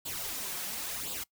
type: noise with flanger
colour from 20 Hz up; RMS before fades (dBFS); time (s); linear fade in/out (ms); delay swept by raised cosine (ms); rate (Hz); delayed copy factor
white; -37; 0.05-1.24; 10; 0.25 to 5.55; 0.95; +0.7
effects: noise-tail reverb RT60 0.1 s tail -22 dB re dry